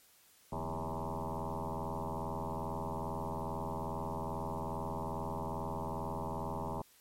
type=tone with frequency modulation; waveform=sine; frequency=402 Hz; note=G4; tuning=44 cents sharp; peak=-35 dBFS; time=0.52-6.82 s; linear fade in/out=5 ms; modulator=82.4 Hz; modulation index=7.5; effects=white hiss -64 dBFS RMS until 7 s + MP3 64 kbps